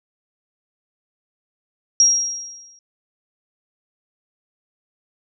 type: tone with exponential decay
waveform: sine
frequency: 5630 Hz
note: F8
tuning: 13 cents sharp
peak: -8 dBFS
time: 2-2.79 s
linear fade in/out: 1 ms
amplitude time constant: 170 ms
effects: none